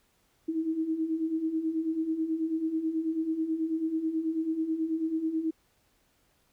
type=beating tone pair; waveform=sine; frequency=314 / 323.2 Hz; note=D#4 / E4; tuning=+16 / -34 cents; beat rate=9.2 Hz; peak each=-34 / -28 dBFS; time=0.48-5.51 s; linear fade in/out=10 ms; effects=pink hiss -69 dBFS RMS until 6.52 s